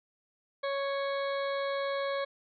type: harmonic tone with a mistuned harmonic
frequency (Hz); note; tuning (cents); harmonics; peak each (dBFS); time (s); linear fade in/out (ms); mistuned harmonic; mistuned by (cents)
554.4; C#5; 0; 1 / 2 / 3 / 4 / 6 / 7 / 8; -31 / -37 / -41 / -43 / -47 / -48 / -49; 0.63-2.25; 10; 8; -56
effects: none